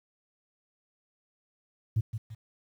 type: tone with echo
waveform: sine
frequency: 110 Hz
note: A2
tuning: in tune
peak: -21 dBFS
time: 1.96-2.01 s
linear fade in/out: 10 ms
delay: 170 ms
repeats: 2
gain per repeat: -9 dB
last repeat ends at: 2.35 s
effects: tanh soft clip ceiling -19 dBFS + 10-bit